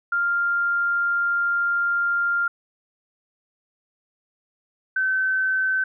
sine tone pair in turn, 1396.9 / 1532.1 Hz, F6 / G6, 0 / -40 cents, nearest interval major second, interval 160 cents, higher second, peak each -19 dBFS, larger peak neither, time 0.12-2.48 / 4.96-5.84 s, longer first, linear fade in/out 5 ms, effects none

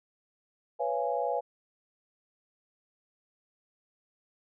sine chord, C# dominant seventh, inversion third, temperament equal with one note detuned, 493.9 / 554.4 / 682.5 / 830.6 Hz, B4 / C#5 / E#5 / G#5, 0 / 0 / -40 / 0 cents, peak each -33 dBFS, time 0.79-1.41 s, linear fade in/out 20 ms, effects none

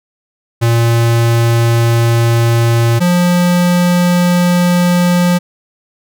square tone pair in turn, 116.54 / 176.78 Hz, A#2 / F3, 0 / +21 cents, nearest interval perfect fifth, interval 721 cents, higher second, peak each -9 dBFS, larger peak neither, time 0.61-3 / 3-5.39 s, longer neither, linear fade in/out 20 ms, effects none

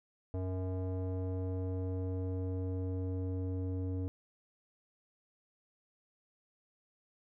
square tone with low-pass filter sweep, 92.8 Hz, F#2, 6 cents sharp, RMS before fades -36 dBFS, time 0.34-4.08 s, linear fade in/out 0 ms, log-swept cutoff 590 to 390 Hz, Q 1.9, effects none

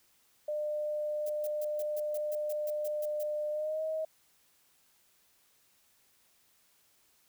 sine tone with pitch glide, 601 to 631.6 Hz, D5 to D#5, +40 to +26 cents, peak -31 dBFS, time 0.48-4.05 s, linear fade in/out 5 ms, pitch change +86 cents, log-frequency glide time 3.51-3.83 s
violet noise bursts, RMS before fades -45 dBFS, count 12, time 1.26-3.232 s, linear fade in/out 5 ms, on 36 ms, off 140 ms
effects white hiss -68 dBFS RMS until 7.28 s

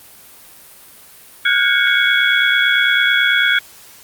sine tone cluster, 1432 / 1501 / 1628 / 2221 / 3351 Hz, F6 / F#6 / G#6 / C#7 / G#7, +43 / +24 / -35 / +3 / +15 cents, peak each -18 dBFS, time 1.45-3.59 s, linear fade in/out 5 ms, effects white hiss -42 dBFS RMS until 4.03 s + Opus 32 kbps

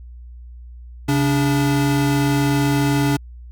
square tone pair together, 136.11 / 288.4 Hz, C#3 / D4, -31 / -31 cents, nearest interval octave + minor second, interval 1300 cents, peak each -19 dBFS, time 1.08-3.17 s, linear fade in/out 10 ms, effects added 60 Hz sine -35 dBFS peak until 3.51 s

